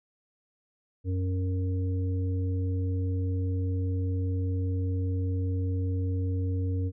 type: harmonic tone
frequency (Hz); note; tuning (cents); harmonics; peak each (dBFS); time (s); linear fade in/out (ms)
92.5; F#2; 0; 1 / 3 / 5; -26 / -36 / -40; 1.04-6.92; 50
effects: none